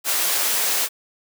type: high-pass noise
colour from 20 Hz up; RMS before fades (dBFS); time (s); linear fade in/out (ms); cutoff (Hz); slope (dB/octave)
white; -21; 0.04-0.89; 50; 420; 12
effects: none